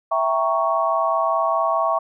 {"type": "chord", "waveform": "sine", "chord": "E diminished seventh", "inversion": "none", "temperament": "equal", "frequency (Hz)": [659.3, 784, 932.3, 1108.7], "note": ["E5", "G5", "Bb5", "Db6"], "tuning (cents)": [0, 0, 0, 0], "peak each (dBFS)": [-21, -26, -26, -21], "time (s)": [0.11, 1.99], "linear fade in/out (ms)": 10, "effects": []}